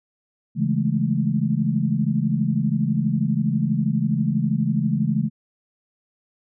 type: chord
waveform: sine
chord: A major seventh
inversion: first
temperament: equal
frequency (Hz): 138.59 / 164.81 / 207.7 / 220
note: C#3 / E3 / G#3 / A3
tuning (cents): 0 / 0 / 0 / 0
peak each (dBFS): -24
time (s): 0.55-5.3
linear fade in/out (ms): 50
effects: none